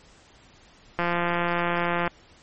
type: click train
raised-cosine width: 0.5 ms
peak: -10 dBFS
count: 189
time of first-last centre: 0.99-2.077 s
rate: 173 Hz
effects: pink hiss -54 dBFS RMS until 2.42 s + MP3 32 kbps